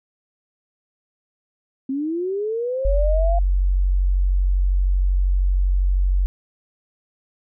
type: linear sweep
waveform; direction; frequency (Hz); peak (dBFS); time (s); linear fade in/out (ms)
sine; up; 260 to 698.5; -21; 1.89-3.39; 5
type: tone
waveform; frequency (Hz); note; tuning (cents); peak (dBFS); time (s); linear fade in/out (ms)
sine; 46.38; F#1; +5; -15; 2.85-6.26; 0
effects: none